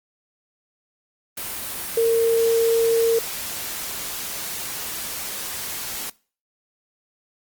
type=tone in noise; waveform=sine; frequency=458.1 Hz; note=A#4; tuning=30 cents flat; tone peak=-15 dBFS; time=1.97-3.19 s; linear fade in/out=5 ms; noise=white; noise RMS=-30 dBFS; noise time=1.37-6.1 s; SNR=+12 dB; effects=noise-tail reverb RT60 0.4 s tail -23 dB re dry + Opus 32 kbps